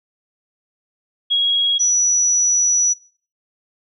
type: tone pair in turn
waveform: sine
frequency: 3306 / 5891 Hz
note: G#7 / F#8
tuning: -9 / -8 cents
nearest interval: minor seventh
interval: 1001 cents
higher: second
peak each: -13 dBFS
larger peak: neither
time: 1.3-1.79 / 1.79-2.94 s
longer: second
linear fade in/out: 20 ms
effects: noise-tail reverb RT60 0.4 s tail -18 dB re dry